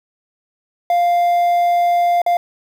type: tone with dropouts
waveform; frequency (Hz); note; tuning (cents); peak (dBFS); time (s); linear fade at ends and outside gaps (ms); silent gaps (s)
triangle; 698.5; F5; 0; -10; 0.9-2.37; 2; 2.218-2.263
effects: 7-bit